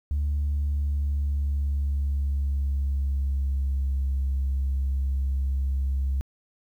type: tone with pitch glide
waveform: sine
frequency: 72.6 to 67.35 Hz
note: D2 to C#2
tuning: -19 to -49 cents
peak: -21 dBFS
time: 0.11-6.21 s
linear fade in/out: 0 ms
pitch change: -130 cents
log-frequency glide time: 0.3-4.07 s
effects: tanh soft clip ceiling -20 dBFS + 10-bit

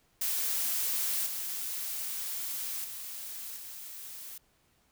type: noise with level steps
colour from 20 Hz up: blue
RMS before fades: -31 / -36 / -41 / -44 dBFS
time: 0.21-4.38 s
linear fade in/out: 5 ms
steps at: 1.26 / 2.84 / 3.56 s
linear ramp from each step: 5 ms
effects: pink hiss -69 dBFS RMS until 4.91 s

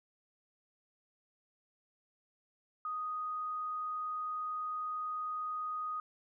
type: tone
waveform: sine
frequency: 1244.5 Hz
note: D#6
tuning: in tune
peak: -35 dBFS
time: 2.85-6 s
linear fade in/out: 2 ms
effects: none

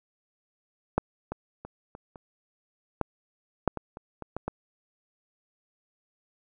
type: clicks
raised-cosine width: 1 ms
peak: -8 / -18 / -25 / -28 / -30 / -11 / -7 / -19 / -26 / -23 / -18 / -16 dBFS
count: 12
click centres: 0.98 / 1.32 / 1.65 / 1.951 / 2.158 / 3.013 / 3.677 / 3.773 / 3.971 / 4.223 / 4.366 / 4.48 s
effects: none

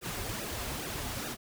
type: noise with flanger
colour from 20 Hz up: pink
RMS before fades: -37 dBFS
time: 0.01-1.37 s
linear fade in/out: 50 ms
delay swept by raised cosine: 0.91 to 6.41 ms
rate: 2.4 Hz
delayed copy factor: -0.8
effects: none

